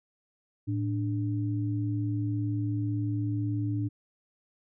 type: tone pair together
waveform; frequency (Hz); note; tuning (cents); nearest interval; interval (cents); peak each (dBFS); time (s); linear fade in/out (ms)
sine; 110.24 / 294.3; A2 / D4; +4 / +4; octave + perfect fourth; 1700; -28 / -32; 0.67-3.89; 20
effects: none